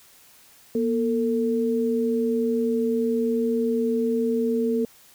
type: tone pair together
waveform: sine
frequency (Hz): 238.3 / 449.8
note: A#3 / A4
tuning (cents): +38 / +38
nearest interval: major seventh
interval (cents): 1100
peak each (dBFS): -23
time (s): 0.75-4.85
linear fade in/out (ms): 2
effects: white hiss -53 dBFS RMS until 5.14 s